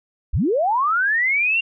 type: linear sweep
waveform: sine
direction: up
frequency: 30.43 to 2801 Hz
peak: -16 dBFS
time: 0.33-1.61 s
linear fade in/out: 10 ms
effects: none